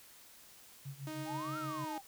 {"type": "tone with tremolo", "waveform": "sine", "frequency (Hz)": 138.59, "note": "C#3", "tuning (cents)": 0, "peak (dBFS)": -40, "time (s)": [0.85, 1.85], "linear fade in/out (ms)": 10, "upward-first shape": "sine", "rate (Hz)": 6.4, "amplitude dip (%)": 90}
{"type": "tone", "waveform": "sawtooth", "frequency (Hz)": 311.1, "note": "D#4", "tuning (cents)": 0, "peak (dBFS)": -37, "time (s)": [1.07, 1.98], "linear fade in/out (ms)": 2}
{"type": "exponential two-way sweep", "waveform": "sine", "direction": "up then down", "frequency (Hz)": [770, 1396.9, 770], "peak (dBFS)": -40, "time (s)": [1.25, 2.02], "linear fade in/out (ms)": 50, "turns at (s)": 1.58}
{"effects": ["white hiss -58 dBFS RMS until 2.07 s"]}